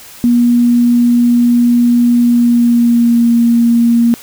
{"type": "tone with pitch glide", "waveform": "sine", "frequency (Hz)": [240, 234.5], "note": ["B3", "A#3"], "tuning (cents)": [-49, 11], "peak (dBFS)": -6, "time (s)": [0.24, 4.14], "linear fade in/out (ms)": 0, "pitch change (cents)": -40, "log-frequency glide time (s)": [2.16, 3.3], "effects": ["white hiss -35 dBFS RMS until 4.22 s"]}